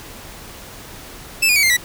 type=tone with pitch steps; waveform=sawtooth; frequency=2636 / 2445 / 2268 / 2104 / 1952.1 Hz; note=E7 / D#7 / C#7 / C7 / B6; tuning=-1 / -31 / +39 / +9 / -21 cents; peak=-9 dBFS; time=1.42-1.77 s; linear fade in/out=10 ms; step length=70 ms; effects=pink hiss -37 dBFS RMS until 1.84 s